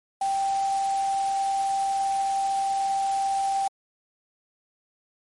sine tone in noise, 784 Hz, G5, in tune, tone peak -22 dBFS, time 0.21-3.68 s, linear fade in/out 5 ms, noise white, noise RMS -39 dBFS, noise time 0.21-3.68 s, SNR +14 dB, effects MP3 48 kbps

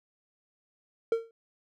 triangle tone with exponential decay, 456.5 Hz, A#4, 36 cents flat, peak -18 dBFS, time 1.12-1.31 s, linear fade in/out 2 ms, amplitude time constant 40 ms, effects none

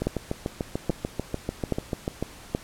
two click trains, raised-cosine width 2 ms, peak -10 / -13 dBFS, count 4 / 16, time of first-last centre 0.07-2.549 / 0.02-2.226 s, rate 1.21 / 6.8 Hz, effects pink hiss -46 dBFS RMS until 2.63 s + low-pass 12000 Hz 12 dB/octave

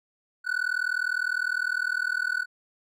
triangle tone with amplitude modulation, 1485 Hz, F#6, 6 cents sharp, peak -19 dBFS, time 0.44-2.46 s, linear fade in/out 50 ms, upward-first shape sine, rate 39.9 Hz, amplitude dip 100%, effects none

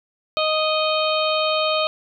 harmonic tone with a mistuned harmonic, 622.3 Hz, D#5, in tune, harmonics 1 / 2 / 4 / 5 / 6 / 7, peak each -21 / -24 / -27 / -28 / -29 / -29 dBFS, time 0.37-1.87 s, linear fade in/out 0 ms, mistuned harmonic 7, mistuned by -25 cents, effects none

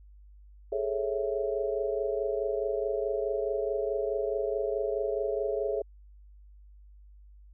sine chord, A major seventh, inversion third, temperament equal with one note detuned, 415.3 / 440 / 549.9 / 659.3 Hz, G#4 / A4 / C#5 / E5, 0 / 0 / -14 / 0 cents, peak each -31 / -34 / -33 / -35 dBFS, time 0.72-5.82 s, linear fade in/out 5 ms, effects added 50 Hz sine -50 dBFS peak until 7.53 s

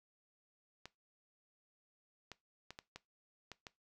clicks, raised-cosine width 0.2 ms, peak -30 dBFS, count 7, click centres 0.856 / 2.317 / 2.706 / 2.789 / 2.96 / 3.517 / 3.668 s, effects noise-tail reverb RT60 0.2 s tail -19 dB re dry

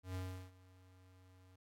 square tone with ADSR envelope, 92.5 Hz, F#2, in tune, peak -40 dBFS, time 0.03-1.56 s, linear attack 120 ms, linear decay 360 ms, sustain -22 dB, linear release 7 ms, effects AAC 48 kbps

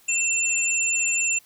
sine tone pair together, 2694 / 7192 Hz, E7 / A8, +37 / +37 cents, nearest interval octave + perfect fourth, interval 1700 cents, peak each -23 dBFS, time 0.08-1.39 s, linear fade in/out 10 ms, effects white hiss -56 dBFS RMS until 1.45 s

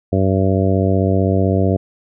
harmonic tone, 95.7 Hz, G2, 41 cents flat, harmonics 1 / 2 / 3 / 4 / 5 / 6 / 7, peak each -16 / -19 / -21 / -22 / -23 / -24 / -24 dBFS, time 0.12-1.77 s, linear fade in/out 10 ms, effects none

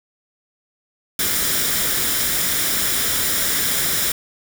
white noise with comb filter, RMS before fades -20 dBFS, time 1.19-4.12 s, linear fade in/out 2 ms, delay 0.56 ms, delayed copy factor +0.5, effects none

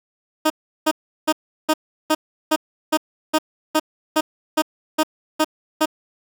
15% pulse tone bursts, 311.1 Hz, D#4, in tune, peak -8 dBFS, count 14, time 0.45-5.858 s, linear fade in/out 10 ms, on 52 ms, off 360 ms, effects none

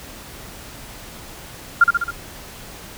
sine tone with echo, 1396.9 Hz, F6, in tune, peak -6 dBFS, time 1.81-1.84 s, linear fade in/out 5 ms, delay 67 ms, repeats 4, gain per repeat -4 dB, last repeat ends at 2.108 s, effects pink hiss -38 dBFS RMS until 2.97 s

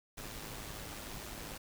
pink noise with amplitude modulation, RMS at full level -43 dBFS, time 0.17-1.58 s, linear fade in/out 10 ms, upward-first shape sine, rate 107 Hz, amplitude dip 45%, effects none

